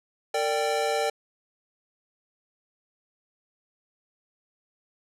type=chord; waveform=square; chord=G minor; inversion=first; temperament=equal with one note detuned; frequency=455 / 587.3 / 784 Hz; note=Bb4 / D5 / G5; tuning=-42 / 0 / 0 cents; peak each=-29 dBFS; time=0.34-1.1 s; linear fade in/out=5 ms; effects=low-pass 10000 Hz 12 dB/octave